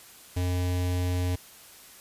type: tone with notch filter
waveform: square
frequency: 90 Hz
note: F#2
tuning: 47 cents flat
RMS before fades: -27 dBFS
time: 0.36-1.36 s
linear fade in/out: 10 ms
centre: 1300 Hz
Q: 1.7
effects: white hiss -50 dBFS RMS until 2 s + resampled to 32000 Hz